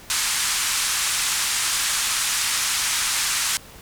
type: band-pass noise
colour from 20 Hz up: white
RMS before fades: -23 dBFS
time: 0.1-3.57 s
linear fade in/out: 0 ms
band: 1000 to 9800 Hz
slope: 24 dB/octave
effects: pink hiss -44 dBFS RMS until 3.81 s